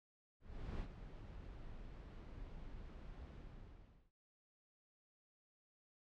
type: noise with ADSR envelope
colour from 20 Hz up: brown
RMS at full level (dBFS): -42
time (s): 0.4-4.12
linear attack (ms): 400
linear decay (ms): 74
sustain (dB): -10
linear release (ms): 790
effects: low-pass 4000 Hz 12 dB/octave